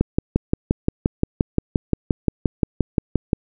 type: click train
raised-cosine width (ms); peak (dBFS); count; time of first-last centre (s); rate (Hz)
3; -3; 20; 0.01-3.332; 5.72
effects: none